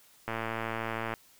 click train, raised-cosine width 0.5 ms, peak -18 dBFS, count 98, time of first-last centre 0.28-1.138 s, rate 113 Hz, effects white hiss -60 dBFS RMS until 1.39 s

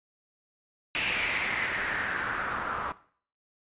white noise with low-pass filter sweep, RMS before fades -31 dBFS, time 0.95-2.92 s, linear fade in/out 0 ms, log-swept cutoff 2600 to 1200 Hz, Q 4.1, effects noise-tail reverb RT60 0.5 s tail -17 dB re dry + resampled to 8000 Hz

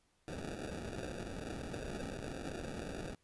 violet noise with sample-and-hold, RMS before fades -43 dBFS, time 0.28-3.15 s, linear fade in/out 0 ms, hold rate 1050 Hz, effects pink hiss -75 dBFS RMS until 3.23 s + resampled to 24000 Hz

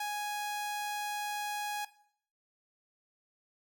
sawtooth tone, 830.6 Hz, G#5, in tune, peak -30 dBFS, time 0-1.85 s, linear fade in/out 5 ms, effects noise-tail reverb RT60 0.6 s tail -17 dB re dry

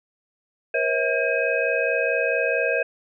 sine tone cluster, 478.5 / 543 / 643 / 1608 / 2535 Hz, A#4 / C#5 / E5 / G6 / D#7, +45 / -36 / -43 / +44 / +32 cents, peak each -26 dBFS, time 0.74-2.83 s, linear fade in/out 5 ms, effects none

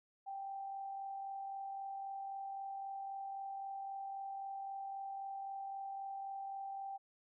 sine tone with amplitude modulation, 784 Hz, G5, in tune, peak -40 dBFS, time 0.26-6.98 s, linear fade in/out 20 ms, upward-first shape sine, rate 43.8 Hz, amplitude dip 30%, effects none

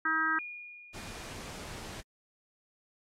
harmonic tone, 318.4 Hz, D#4, 40 cents sharp, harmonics 1 / 3 / 4 / 5 / 6, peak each -39 / -40 / -31 / -29 / -37 dBFS, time 0.05-0.39 s, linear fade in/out 5 ms
sine tone with exponential decay, 2435 Hz, D#7, 38 cents flat, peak -37 dBFS, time 0.39-1.91 s, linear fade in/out 1 ms, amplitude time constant 330 ms
pink noise, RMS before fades -44 dBFS, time 0.93-2.02 s, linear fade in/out 20 ms
effects low-pass 9000 Hz 12 dB/octave + AAC 48 kbps

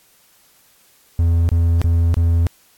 triangle tone bursts, 84.1 Hz, E2, 35 cents sharp, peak -10 dBFS, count 4, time 1.19-2.468 s, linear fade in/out 0 ms, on 300 ms, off 26 ms, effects white hiss -54 dBFS RMS until 2.77 s + AAC 64 kbps

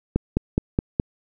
click train, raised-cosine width 3 ms, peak -6 dBFS, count 5, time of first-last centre 0.16-0.999 s, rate 4.77 Hz, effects none

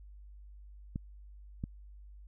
clicks, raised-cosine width 5 ms, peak -23 dBFS, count 2, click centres 0.959 / 1.639 s, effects added 50 Hz sine -49 dBFS peak until 2.27 s

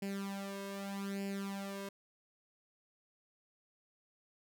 sawtooth tone with flanger, 197.5 Hz, G3, 13 cents sharp, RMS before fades -41 dBFS, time 0.02-1.89 s, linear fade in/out 5 ms, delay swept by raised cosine 0.4 to 1.9 ms, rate 0.82 Hz, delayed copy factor +0.8, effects none

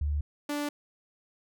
sine / sawtooth tone pair in turn, 73.42 / 292.2 Hz, D2 / D4, 0 / -9 cents, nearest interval 2 octaves, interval 2391 cents, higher second, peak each -26 dBFS, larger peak neither, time 0.01-0.21 / 0.49-0.69 s, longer neither, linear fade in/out 5 ms, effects none

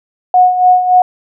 sine tone with tremolo, 730 Hz, F#5, 24 cents flat, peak -3 dBFS, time 0.34-1.02 s, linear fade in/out 2 ms, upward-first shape sine, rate 3.5 Hz, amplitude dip 65%, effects none

